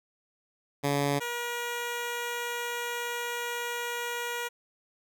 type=tone pair in turn; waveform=10% pulse; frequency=142.2 / 478.3 Hz; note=C#3 / A#4; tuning=+45 / +44 cents; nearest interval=octave + major sixth; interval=2099 cents; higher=second; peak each=-17 / -23 dBFS; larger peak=first; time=0.83-1.2 / 1.2-4.49 s; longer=second; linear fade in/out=20 ms; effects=none